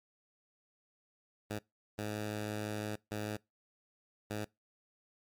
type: tone bursts at uneven times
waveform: 10% pulse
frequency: 105.9 Hz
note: G#2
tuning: 34 cents sharp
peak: -28 dBFS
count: 4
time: 1.5-1.59 / 1.98-2.96 / 3.11-3.37 / 4.3-4.45 s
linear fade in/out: 10 ms
effects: noise-tail reverb RT60 0.2 s tail -23 dB re dry + MP3 96 kbps